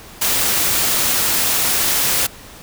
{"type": "noise", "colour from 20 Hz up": "white", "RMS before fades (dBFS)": -17, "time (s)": [0.21, 2.27], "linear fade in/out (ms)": 10, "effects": ["pink hiss -39 dBFS RMS until 2.62 s"]}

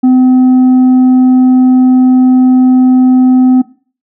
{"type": "tone with tanh clipping", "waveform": "sine", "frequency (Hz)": 255.3, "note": "C4", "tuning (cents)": -42, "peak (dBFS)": -4, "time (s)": [0.03, 3.62], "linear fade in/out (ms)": 10, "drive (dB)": 4, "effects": ["noise-tail reverb RT60 0.4 s tail -18 dB re dry"]}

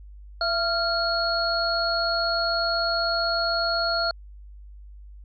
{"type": "tone cluster", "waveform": "sine", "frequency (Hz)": [673, 1388, 4333], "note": ["E5", "F6", "C#8"], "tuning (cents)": [36, -11, -40], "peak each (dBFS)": -26, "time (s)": [0.41, 4.11], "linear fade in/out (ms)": 2, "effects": ["added 50 Hz sine -41 dBFS peak until 5.24 s"]}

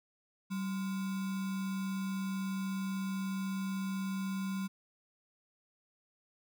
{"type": "tone with sample-and-hold", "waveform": "sine", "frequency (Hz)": 191.9, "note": "G3", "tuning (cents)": -37, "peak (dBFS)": -33, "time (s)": [0.5, 4.68], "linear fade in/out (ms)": 20, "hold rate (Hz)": 1225, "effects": []}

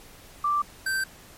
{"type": "tone pair in turn", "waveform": ["sine", "square"], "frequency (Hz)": [1174.7, 1557.6], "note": ["D6", "G6"], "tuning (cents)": [0, -12], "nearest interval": "perfect fourth", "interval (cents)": 488, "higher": "second", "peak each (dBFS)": [-21, -25], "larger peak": "first", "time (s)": [[0.44, 0.62], [0.86, 1.04]], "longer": "neither", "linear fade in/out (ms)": 5, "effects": ["pink hiss -49 dBFS RMS until 1.37 s", "MP3 64 kbps"]}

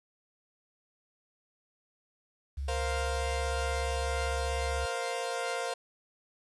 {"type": "tone with vibrato", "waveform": "sine", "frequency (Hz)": 69.3, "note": "C#2", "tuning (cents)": 0, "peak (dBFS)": -32, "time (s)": [2.57, 4.86], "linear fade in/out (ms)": 10, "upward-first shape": "sine", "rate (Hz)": 16, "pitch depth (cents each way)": 55}
{"type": "chord", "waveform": "sawtooth", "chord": "Bb suspended second", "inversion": "none", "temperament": "equal", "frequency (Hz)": [466.2, 523.3, 698.5], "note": ["Bb4", "C5", "F5"], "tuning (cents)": [0, 0, 0], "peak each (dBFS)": [-33, -32, -32], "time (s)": [2.68, 5.74], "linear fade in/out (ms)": 5}
{"effects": ["resampled to 24000 Hz", "10-bit"]}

